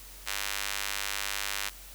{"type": "tone with high-pass filter", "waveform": "sawtooth", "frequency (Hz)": 100, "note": "G2", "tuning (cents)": 35, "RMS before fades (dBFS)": -34, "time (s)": [0.26, 1.7], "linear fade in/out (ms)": 20, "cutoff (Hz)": 1900, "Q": 0.73, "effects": ["added 45 Hz sine -49 dBFS peak until 1.94 s", "white hiss -49 dBFS RMS until 1.94 s"]}